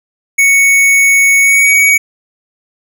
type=tone with pitch glide; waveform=square; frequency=2221 to 2253 Hz; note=C#7 to C#7; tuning=+3 to +28 cents; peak=-6 dBFS; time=0.38-1.98 s; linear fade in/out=10 ms; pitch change=+25 cents; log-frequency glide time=1.41-1.72 s; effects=none